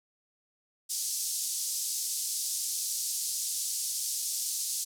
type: band-pass noise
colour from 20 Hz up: pink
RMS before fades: -33 dBFS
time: 0.89-4.85 s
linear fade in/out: 20 ms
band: 5200 to 12000 Hz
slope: 24 dB/octave
effects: none